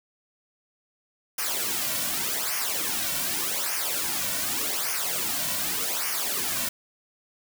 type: noise with flanger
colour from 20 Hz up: white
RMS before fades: -28 dBFS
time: 1.38-6.69 s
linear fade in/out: 5 ms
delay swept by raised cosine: 0.25 to 2.45 ms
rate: 0.85 Hz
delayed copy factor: -0.75
effects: none